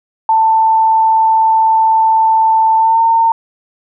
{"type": "tone with pitch glide", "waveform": "sine", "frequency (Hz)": [888, 909.8], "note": ["A5", "A#5"], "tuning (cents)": [16, -42], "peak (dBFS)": -7, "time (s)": [0.29, 3.32], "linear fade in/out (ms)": 2, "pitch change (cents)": 42, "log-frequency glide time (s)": [2.77, 3.01], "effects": []}